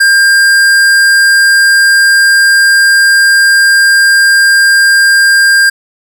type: tone with hard clipping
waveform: sine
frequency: 1600 Hz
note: G6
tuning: 35 cents sharp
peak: -5 dBFS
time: 0-5.7 s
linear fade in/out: 10 ms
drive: 16 dB
effects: none